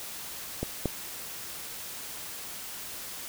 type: clicks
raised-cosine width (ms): 2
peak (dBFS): -16 / -13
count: 2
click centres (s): 0.63 / 0.857
effects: white hiss -40 dBFS RMS until 3.28 s